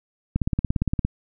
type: click train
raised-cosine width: 5 ms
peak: -9 dBFS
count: 13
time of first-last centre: 0.36-1.05 s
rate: 17.4 Hz
effects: none